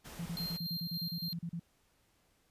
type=noise; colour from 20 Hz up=pink; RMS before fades=-49 dBFS; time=0.04-0.58 s; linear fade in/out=20 ms
type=tone bursts; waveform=sine; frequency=169.2 Hz; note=E3; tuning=45 cents sharp; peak=-36 dBFS; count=14; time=0.19-1.596 s; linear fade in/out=5 ms; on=67 ms; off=36 ms
type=tone with tremolo; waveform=square; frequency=4186 Hz; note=C8; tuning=in tune; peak=-38 dBFS; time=0.37-1.33 s; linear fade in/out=0 ms; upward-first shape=square; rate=3.5 Hz; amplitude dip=30%
effects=pink hiss -72 dBFS RMS until 2.5 s + resampled to 32000 Hz